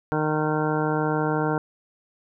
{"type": "harmonic tone", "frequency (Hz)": 153.7, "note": "D#3", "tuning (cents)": -21, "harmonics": [1, 2, 3, 4, 5, 6, 7, 9, 10], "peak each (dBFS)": [-27, -27, -27, -33, -31, -31, -36, -32, -37], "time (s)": [0.12, 1.58], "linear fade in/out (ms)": 0, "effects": []}